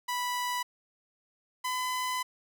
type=tone pair in turn; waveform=sawtooth; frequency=986 / 1009 Hz; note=B5 / B5; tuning=-3 / +37 cents; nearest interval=unison; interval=40 cents; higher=second; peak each=-26 dBFS; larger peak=neither; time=0.08-0.63 / 1.64-2.23 s; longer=second; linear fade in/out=10 ms; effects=none